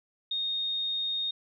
sine tone, 3700 Hz, A#7, 14 cents flat, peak -28 dBFS, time 0.31-1.31 s, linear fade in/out 5 ms, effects none

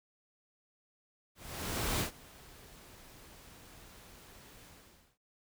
pink noise with ADSR envelope, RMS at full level -32 dBFS, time 1.35-5.18 s, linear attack 650 ms, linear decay 110 ms, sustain -23 dB, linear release 520 ms, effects none

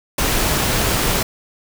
pink noise, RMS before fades -18 dBFS, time 0.18-1.23 s, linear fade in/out 5 ms, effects none

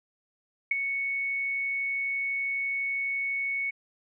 sine tone with ADSR envelope, 2217 Hz, C#7, in tune, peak -19 dBFS, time 0.71-3.71 s, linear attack 5 ms, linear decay 16 ms, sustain -8 dB, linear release 15 ms, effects none

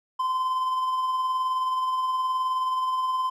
triangle tone with tremolo, 1030 Hz, C6, 28 cents flat, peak -20 dBFS, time 0.19-3.3 s, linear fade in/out 10 ms, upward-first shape sine, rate 19 Hz, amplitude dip 30%, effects none

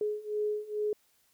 sine beating tone pair, 420 / 422.3 Hz, G#4 / G#4, +19 / +29 cents, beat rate 2.3 Hz, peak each -34 / -32 dBFS, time 0.01-0.93 s, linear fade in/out 2 ms, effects white hiss -69 dBFS RMS until 1.33 s

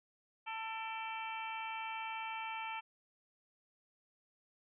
harmonic tone with a mistuned harmonic, 445.2 Hz, A4, 20 cents sharp, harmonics 2 / 3 / 4 / 5 / 6 / 7, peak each -42 / -48 / -53 / -46 / -48 / -52 dBFS, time 0.46-2.81 s, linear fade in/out 20 ms, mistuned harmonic 5, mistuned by +70 cents, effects none

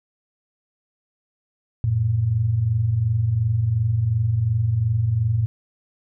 sine tone pair together, 91.7 / 114.49 Hz, F#2 / A#2, -15 / -31 cents, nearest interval major third, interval 384 cents, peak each -25 / -18 dBFS, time 1.84-5.46 s, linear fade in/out 0 ms, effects none

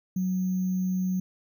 sine tone with sample-and-hold, 185 Hz, F#3, in tune, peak -24 dBFS, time 0.16-1.2 s, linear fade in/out 5 ms, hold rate 6300 Hz, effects none

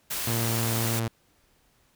white noise, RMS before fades -31 dBFS, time 0.1-1 s, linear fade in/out 10 ms
sawtooth tone with pitch glide, 115.5 to 114.31 Hz, A#2 to A#2, -16 to -33 cents, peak -22 dBFS, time 0.27-1.08 s, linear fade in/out 5 ms, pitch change -17 cents, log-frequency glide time 0.41-0.47 s
effects pink hiss -65 dBFS RMS until 1.95 s

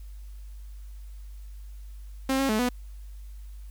sawtooth tone with pitch steps, 266.3 / 271.3 / 216 / 247 Hz, C4 / C#4 / A3 / B3, +31 / -37 / -32 / 0 cents, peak -19 dBFS, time 2.29-2.69 s, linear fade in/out 5 ms, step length 100 ms, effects added 50 Hz sine -39 dBFS peak until 3.7 s + white hiss -62 dBFS RMS until 3.7 s

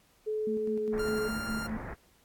sine tone with pitch glide, 430.3 to 427.1 Hz, A4 to G#4, -39 to +48 cents, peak -29 dBFS, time 0.26-1.29 s, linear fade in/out 20 ms, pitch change -13 cents, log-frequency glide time 0.7-0.77 s
sine tone with tremolo, 220 Hz, A3, in tune, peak -32 dBFS, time 0.47-1.77 s, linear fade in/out 2 ms, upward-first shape square, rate 4.9 Hz, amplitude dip 60%
pink low-pass noise, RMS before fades -40 dBFS, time 0.92-1.95 s, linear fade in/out 20 ms, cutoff 2000 Hz, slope 48 dB/octave
45% pulse tone, 1396.9 Hz, F6, in tune, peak -36 dBFS, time 0.99-1.67 s, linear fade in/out 5 ms
effects pink hiss -65 dBFS RMS until 2.24 s + AAC 64 kbps

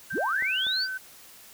sine tone with pitch glide, 1568 to 1526 Hz, G6 to G6, 0 to -47 cents, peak -30 dBFS, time 0.1-0.98 s, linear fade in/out 10 ms, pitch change -47 cents, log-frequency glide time 0.23-0.51 s
sine linear sweep, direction up, 56.7 to 4874 Hz, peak -25 dBFS, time 0.12-0.88 s, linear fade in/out 50 ms
click train, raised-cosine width 1 ms, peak -29 dBFS, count 3, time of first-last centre 0.18-0.668 s, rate 4.1 Hz
effects white hiss -50 dBFS RMS until 1.53 s

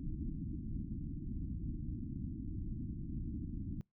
pink low-pass noise, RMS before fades -41 dBFS, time 0-3.81 s, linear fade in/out 0 ms, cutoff 320 Hz, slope 96 dB/octave, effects noise-tail reverb RT60 0.2 s tail -26 dB re dry

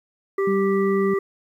harmonic tone, 392 Hz, G4, in tune, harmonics 1 / 3 / 5, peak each -19 / -29 / -33 dBFS, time 0.38-1.19 s, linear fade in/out 5 ms
sine tone, 195.2 Hz, G3, 7 cents flat, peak -22 dBFS, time 0.47-1.14 s, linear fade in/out 5 ms
effects 9-bit

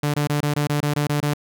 sawtooth tone bursts, 146.83 Hz, D3, in tune, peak -15 dBFS, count 10, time 0.03-1.337 s, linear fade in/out 5 ms, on 110 ms, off 23 ms, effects none

